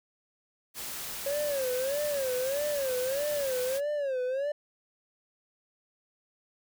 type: noise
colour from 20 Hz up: white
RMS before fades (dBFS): -38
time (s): 0.74-3.81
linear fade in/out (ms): 50
type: tone with vibrato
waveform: triangle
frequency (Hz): 546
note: C#5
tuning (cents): -26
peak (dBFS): -26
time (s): 1.26-4.52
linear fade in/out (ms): 5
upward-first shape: sine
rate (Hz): 1.6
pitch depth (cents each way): 150
effects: none